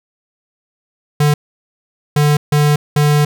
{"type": "tone bursts at uneven times", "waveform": "square", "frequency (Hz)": 147.8, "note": "D3", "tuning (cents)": 11, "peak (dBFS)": -10, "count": 4, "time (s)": [[1.2, 1.34], [2.16, 2.37], [2.52, 2.76], [2.96, 3.25]], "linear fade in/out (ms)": 5, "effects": []}